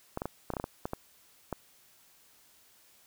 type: clicks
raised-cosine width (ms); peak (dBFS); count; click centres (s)
1; -19; 11; 0.174 / 0.219 / 0.256 / 0.503 / 0.537 / 0.568 / 0.599 / 0.641 / 0.855 / 0.934 / 1.527
effects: white hiss -62 dBFS RMS until 3.06 s